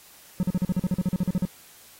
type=tone bursts; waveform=triangle; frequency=182.8 Hz; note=F#3; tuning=21 cents flat; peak=-18 dBFS; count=15; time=0.4-1.452 s; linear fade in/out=0 ms; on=30 ms; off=43 ms; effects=white hiss -51 dBFS RMS until 1.99 s + AAC 48 kbps